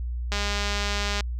click train, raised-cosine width 0.2 ms, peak -11 dBFS, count 182, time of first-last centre 0.32-1.207 s, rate 204 Hz, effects added 60 Hz sine -27 dBFS peak until 1.39 s

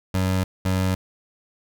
25% pulse tone pair in turn, 93.6 / 93.6 Hz, F#2 / F#2, +20 / +20 cents, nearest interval unison, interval 0 cents, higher neither, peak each -16 dBFS, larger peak neither, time 0.14-0.44 / 0.65-0.95 s, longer neither, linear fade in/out 5 ms, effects none

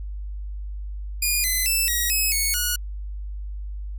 5% pulse tone with pitch steps, 2438 / 2030 / 2646 / 1902 / 2564 / 2210 / 1454 Hz, D#7 / B6 / E7 / A#6 / E7 / C#7 / F#6, -36 / +47 / +6 / +34 / -49 / -6 / -31 cents, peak -11 dBFS, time 1.22-2.76 s, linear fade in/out 5 ms, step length 220 ms, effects added 50 Hz sine -29 dBFS peak until 3.98 s

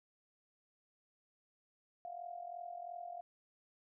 sine tone with amplitude modulation, 700 Hz, F5, 4 cents sharp, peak -40 dBFS, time 2.05-3.21 s, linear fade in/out 0 ms, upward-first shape sine, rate 42.9 Hz, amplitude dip 75%, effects none

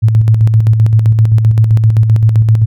sine tone with tremolo, 110.5 Hz, A2, 8 cents sharp, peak -3 dBFS, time 0.02-2.66 s, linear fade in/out 20 ms, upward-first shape square, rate 7.7 Hz, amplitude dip 45%, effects none

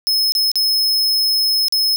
45% pulse tone with dropouts, 5180 Hz, E8, 31 cents flat, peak -14 dBFS, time 0.07-1.96 s, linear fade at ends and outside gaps 0 ms, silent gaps 0.321-0.351 / 0.516-0.556 / 1.683-1.724 s, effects none

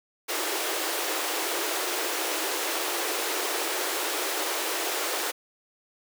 pink high-pass noise, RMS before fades -29 dBFS, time 0.28-5.32 s, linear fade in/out 20 ms, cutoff 310 Hz, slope 96 dB/octave, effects none

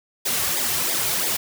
white noise with flanger, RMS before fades -23 dBFS, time 0.25-1.37 s, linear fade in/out 10 ms, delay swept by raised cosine 0.7 to 4.1 ms, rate 3 Hz, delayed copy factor -0.95, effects none

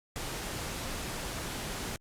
pink noise, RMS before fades -37 dBFS, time 0.16-1.96 s, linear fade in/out 0 ms, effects low-pass 12000 Hz 12 dB/octave + Opus 48 kbps

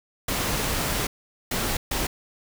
pink noise bursts at uneven times, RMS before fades -26 dBFS, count 3, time 0.28-1.07 / 1.51-1.77 / 1.91-2.07 s, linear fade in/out 5 ms, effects none

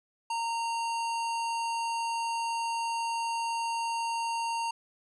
square tone, 923 Hz, A#5, 17 cents flat, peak -30 dBFS, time 0.3-4.71 s, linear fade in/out 5 ms, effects resampled to 24000 Hz

